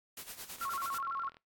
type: noise with tremolo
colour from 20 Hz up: white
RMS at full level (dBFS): -43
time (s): 0.17-0.98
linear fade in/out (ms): 2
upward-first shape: sine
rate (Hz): 9.2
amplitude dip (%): 75
type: click train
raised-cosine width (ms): 0.3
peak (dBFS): -38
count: 34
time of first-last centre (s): 0.56-1.369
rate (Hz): 40.8
type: tone with vibrato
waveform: sine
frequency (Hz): 1224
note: D#6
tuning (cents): -29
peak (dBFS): -34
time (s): 0.61-1.29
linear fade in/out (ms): 5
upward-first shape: square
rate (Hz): 12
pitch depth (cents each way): 190
effects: noise-tail reverb RT60 0.2 s tail -22 dB re dry + AAC 64 kbps